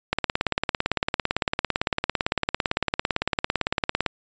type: click train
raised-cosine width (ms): 0.3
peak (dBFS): -5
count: 71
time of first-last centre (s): 0.13-4.063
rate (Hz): 17.8
effects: resampled to 16000 Hz